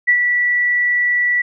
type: tone with ADSR envelope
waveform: sine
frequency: 1955 Hz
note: B6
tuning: 18 cents flat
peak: -8 dBFS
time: 0.07-1.42 s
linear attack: 20 ms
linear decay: 77 ms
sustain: -5 dB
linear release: 8 ms
effects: none